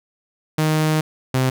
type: tone pair in turn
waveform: sawtooth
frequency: 155.56 / 129.91 Hz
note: D#3 / C3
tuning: 0 / -12 cents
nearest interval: minor third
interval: 312 cents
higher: first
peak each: -12 dBFS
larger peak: neither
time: 0.58-1.01 / 1.34-1.5 s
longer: first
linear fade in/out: 5 ms
effects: none